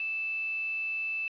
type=tone with quantisation; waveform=sine; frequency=2637 Hz; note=E7; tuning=in tune; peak=-30 dBFS; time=0-1.28 s; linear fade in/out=2 ms; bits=7; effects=resampled to 11025 Hz